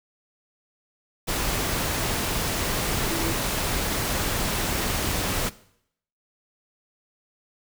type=tone in noise; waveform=sine; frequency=329.8 Hz; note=E4; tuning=1 cent sharp; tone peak=-29 dBFS; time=3.1-3.33 s; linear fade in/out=20 ms; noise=pink; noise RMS=-26 dBFS; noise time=1.27-5.5 s; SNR=-6 dB; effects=noise-tail reverb RT60 0.7 s tail -19 dB re dry